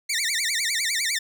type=tone with vibrato; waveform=15% pulse; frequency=2042 Hz; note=C7; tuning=43 cents flat; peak=-16 dBFS; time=0.09-1.19 s; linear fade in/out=10 ms; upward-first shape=sine; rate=9.9 Hz; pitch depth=240 cents each way; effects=none